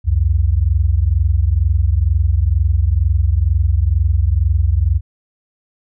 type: tone pair together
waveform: sine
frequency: 65.6 / 87.74 Hz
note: C2 / F2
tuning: +5 / +9 cents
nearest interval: perfect fourth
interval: 504 cents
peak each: -14 dBFS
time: 0.04-5.01 s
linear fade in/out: 50 ms
effects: none